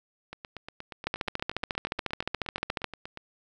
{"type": "two click trains", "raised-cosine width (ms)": 0.3, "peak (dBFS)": [-12, -23], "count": [26, 25], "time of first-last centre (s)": [[1.07, 2.843], [0.33, 3.174]], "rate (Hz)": [14.1, 8.44], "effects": []}